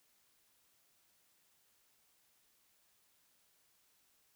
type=silence; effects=white hiss -73 dBFS RMS until 4.35 s